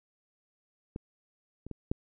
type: clicks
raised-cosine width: 3 ms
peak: -23 / -29 / -25 / -16 dBFS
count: 4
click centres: 0.961 / 1.666 / 1.713 / 1.915 s
effects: none